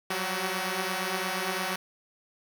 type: tone cluster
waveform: 5% pulse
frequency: 181.8 / 190.4 / 377.9 Hz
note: F#3 / F#3 / F#4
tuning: -30 / +50 / +37 cents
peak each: -22 dBFS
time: 0.1-1.76 s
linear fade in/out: 5 ms
effects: none